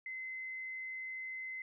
sine tone, 2053 Hz, C7, 33 cents flat, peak -40 dBFS, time 0.06-1.62 s, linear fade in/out 2 ms, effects none

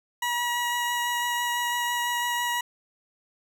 20% pulse tone with vibrato, 962 Hz, B5, 46 cents flat, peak -20 dBFS, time 0.22-2.61 s, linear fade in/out 5 ms, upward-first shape sine, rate 6 Hz, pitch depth 9 cents each way, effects none

